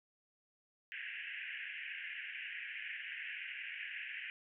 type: band-pass noise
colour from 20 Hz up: pink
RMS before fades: -45 dBFS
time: 0.92-4.3 s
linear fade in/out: 0 ms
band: 1600 to 2900 Hz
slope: 96 dB/octave
effects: none